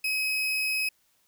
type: tone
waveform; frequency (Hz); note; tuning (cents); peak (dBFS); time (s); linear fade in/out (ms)
35% pulse; 2543; D#7; +37; -24; 0.04-0.89; 5
effects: white hiss -68 dBFS RMS until 1.27 s